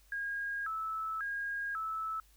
sine tone with vibrato, 1460 Hz, F#6, 24 cents flat, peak -34 dBFS, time 0.12-2.2 s, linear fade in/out 2 ms, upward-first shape square, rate 0.92 Hz, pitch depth 190 cents each way, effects added 50 Hz sine -62 dBFS peak until 2.36 s + white hiss -67 dBFS RMS until 2.36 s

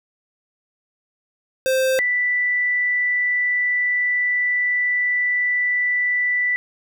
square / sine tone pair in turn, 523.3 / 1975.7 Hz, C5 / B6, 0 / 0 cents, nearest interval octave + major seventh, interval 2300 cents, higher second, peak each -17 dBFS, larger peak neither, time 1.66-1.99 / 1.99-6.56 s, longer second, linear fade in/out 0 ms, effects none

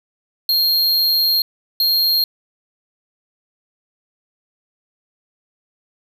square tone bursts at uneven times, 4227 Hz, C8, 17 cents sharp, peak -14 dBFS, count 2, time 0.49-1.42 / 1.8-2.24 s, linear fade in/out 2 ms, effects none

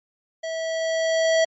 square tone with level ramp, 650 Hz, E5, 24 cents flat, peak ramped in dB -28 to -16 dBFS, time 0.43-1.45 s, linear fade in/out 10 ms, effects MP3 32 kbps

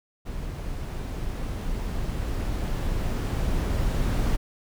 brown noise with level ramp, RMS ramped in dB -33 to -23 dBFS, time 0.25-4.37 s, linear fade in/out 20 ms, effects none

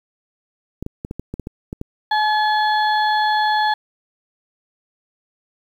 clicks, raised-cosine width 3 ms, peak -14 dBFS, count 10, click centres 0.826 / 0.864 / 1.049 / 1.111 / 1.196 / 1.34 / 1.397 / 1.471 / 1.729 / 1.814 s
harmonic tone, 854 Hz, G#5, 48 cents sharp, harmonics 1 / 2 / 4 / 5, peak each -16 / -22 / -28 / -30 dBFS, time 2.11-3.74 s, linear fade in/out 5 ms
effects 8-bit

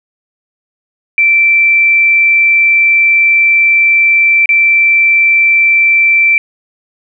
sine tone with dropouts, 2339 Hz, D7, 8 cents flat, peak -5 dBFS, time 1.18-6.38 s, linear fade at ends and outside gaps 1 ms, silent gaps 4.458-4.491 s, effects none

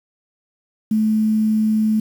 sine tone with quantisation, 217.1 Hz, A3, 23 cents flat, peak -14 dBFS, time 0.91-2 s, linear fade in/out 5 ms, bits 7, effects none

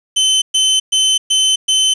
sawtooth tone bursts, 3060 Hz, G7, 42 cents flat, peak -7 dBFS, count 5, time 0.16-1.94 s, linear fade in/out 10 ms, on 260 ms, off 120 ms, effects resampled to 22050 Hz + 7-bit

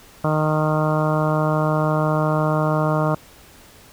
harmonic tone, 154.3 Hz, D#3, 14 cents flat, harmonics 1 / 2 / 3 / 4 / 5 / 6 / 7 / 8 / 9, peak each -20 / -26 / -28 / -23 / -30 / -30 / -28 / -29 / -32 dBFS, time 0.24-3.15 s, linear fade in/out 5 ms, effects pink hiss -47 dBFS RMS until 3.92 s

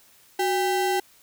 square ring-modulated tone, 587.3 Hz, D5, in tune, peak -19 dBFS, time 0.39-1 s, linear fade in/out 5 ms, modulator 217 Hz, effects white hiss -56 dBFS RMS until 1.22 s

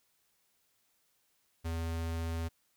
square tone, 82.5 Hz, E2, 2 cents sharp, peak -34 dBFS, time 1.64-2.49 s, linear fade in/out 20 ms, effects white hiss -74 dBFS RMS until 2.76 s

